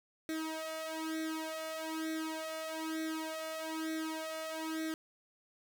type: tone with flanger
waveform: sawtooth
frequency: 318.3 Hz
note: D#4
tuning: 39 cents sharp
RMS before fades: -39 dBFS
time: 0.29-4.94 s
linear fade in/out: 0 ms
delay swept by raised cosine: 0.51 to 1.71 ms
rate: 1.1 Hz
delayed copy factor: +0.9
effects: 11-bit